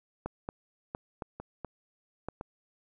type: clicks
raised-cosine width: 1 ms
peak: -20 / -21 / -21 / -22 / -26 / -23 / -21 / -24 dBFS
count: 8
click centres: 0.26 / 0.489 / 0.949 / 1.222 / 1.4 / 1.647 / 2.286 / 2.411 s
effects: none